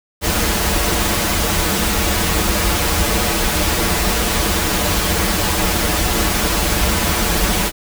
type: noise with comb filter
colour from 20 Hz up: pink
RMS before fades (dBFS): -17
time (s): 0.21-7.72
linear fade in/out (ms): 50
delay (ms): 7.6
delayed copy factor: -0.85
effects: none